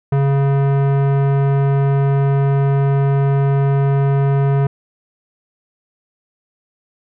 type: tone with tanh clipping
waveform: sine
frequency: 138.59 Hz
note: C#3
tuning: in tune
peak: -14 dBFS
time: 0.12-4.67 s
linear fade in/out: 5 ms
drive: 18 dB
effects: none